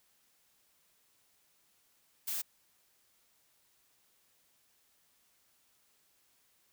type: noise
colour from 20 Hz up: blue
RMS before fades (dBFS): -36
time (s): 2.27-2.42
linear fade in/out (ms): 10
effects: white hiss -71 dBFS RMS until 6.72 s